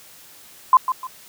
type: tone with echo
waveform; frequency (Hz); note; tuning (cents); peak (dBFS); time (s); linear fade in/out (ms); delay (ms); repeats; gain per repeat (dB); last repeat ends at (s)
sine; 1031; C6; -26; -7; 0.73-0.77; 2; 150; 2; -10; 1.07
effects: white hiss -46 dBFS RMS until 1.28 s + high-pass 60 Hz 12 dB/octave